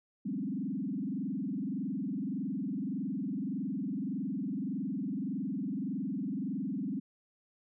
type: tone with frequency modulation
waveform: sine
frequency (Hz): 231.4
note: A#3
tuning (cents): -13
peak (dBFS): -32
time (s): 0.25-7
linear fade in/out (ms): 10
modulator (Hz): 21.7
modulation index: 2.5
effects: none